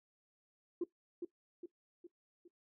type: tone with echo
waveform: sine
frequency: 349.2 Hz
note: F4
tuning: in tune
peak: -31 dBFS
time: 0.81-0.84 s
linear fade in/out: 5 ms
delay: 410 ms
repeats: 4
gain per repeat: -6 dB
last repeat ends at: 2.48 s
effects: noise-tail reverb RT60 0.1 s tail -17 dB re dry + tanh soft clip ceiling -29 dBFS